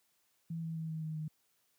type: tone with pitch steps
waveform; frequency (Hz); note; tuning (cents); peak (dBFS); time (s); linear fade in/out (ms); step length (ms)
sine; 164.81 / 162.82 / 160.86 / 158.92 / 157 / 155.11; E3 / E3 / E3 / D#3 / D#3 / D#3; 0 / -21 / -42 / +37 / +16 / -5; -36; 0.5-1.28; 5; 130
effects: white hiss -75 dBFS RMS until 1.78 s + high-pass 80 Hz 12 dB/octave